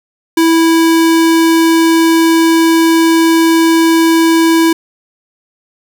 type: tone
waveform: square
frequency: 328.4 Hz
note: E4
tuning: 6 cents flat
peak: -7 dBFS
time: 0.37-4.73 s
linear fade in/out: 5 ms
effects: none